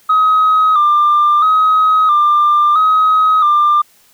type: tone with vibrato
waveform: sine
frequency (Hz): 1229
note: D#6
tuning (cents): -22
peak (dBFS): -6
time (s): 0.09-3.82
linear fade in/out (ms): 10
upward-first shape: square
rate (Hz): 0.75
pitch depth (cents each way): 52
effects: tanh soft clip ceiling -5 dBFS + white hiss -50 dBFS RMS until 4.13 s